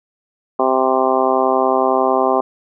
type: harmonic tone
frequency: 130.81 Hz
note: C3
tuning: in tune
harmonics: 2 / 3 / 4 / 5 / 6 / 7 / 8 / 9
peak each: -23 / -19 / -21 / -19 / -19 / -26 / -20 / -26 dBFS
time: 0.59-2.41 s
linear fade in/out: 5 ms
effects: none